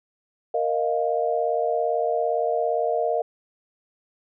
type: chord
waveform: sine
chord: Bb suspended fourth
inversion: none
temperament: just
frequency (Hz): 466.2 / 621.6 / 699.2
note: Bb4 / Eb5 / F5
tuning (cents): 0 / -2 / +2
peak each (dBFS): -25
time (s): 0.54-3.22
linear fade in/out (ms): 5
effects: none